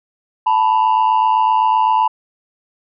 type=tone pair together; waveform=sine; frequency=880 / 987.8 Hz; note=A5 / B5; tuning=0 / 0 cents; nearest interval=major second; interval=200 cents; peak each=-12 dBFS; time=0.46-2.08 s; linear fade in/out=10 ms; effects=tanh soft clip ceiling -8 dBFS